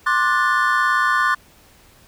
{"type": "chord", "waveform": "triangle", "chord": "D dominant seventh", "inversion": "third", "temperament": "just", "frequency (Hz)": [1057.2, 1174.7, 1468.3, 1762], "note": ["C6", "D6", "F#6", "A6"], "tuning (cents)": [18, 0, -14, 2], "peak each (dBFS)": -19, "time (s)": [0.06, 1.35], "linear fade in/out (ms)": 10, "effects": ["pink hiss -51 dBFS RMS until 2.07 s"]}